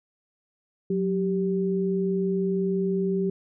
sine tone pair together, 183.91 / 389.7 Hz, F#3 / G4, -10 / -10 cents, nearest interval octave + minor second, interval 1300 cents, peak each -25 dBFS, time 0.9-3.3 s, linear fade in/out 5 ms, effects none

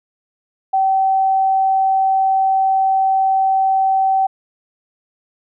sine tone, 769 Hz, G5, 33 cents flat, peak -12 dBFS, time 0.73-4.27 s, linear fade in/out 10 ms, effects none

